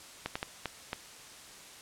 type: clicks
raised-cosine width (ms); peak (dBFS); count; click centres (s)
0.3; -17; 5; 0.26 / 0.355 / 0.429 / 0.657 / 0.931
effects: white hiss -50 dBFS RMS until 1.81 s + low-pass 9000 Hz 12 dB/octave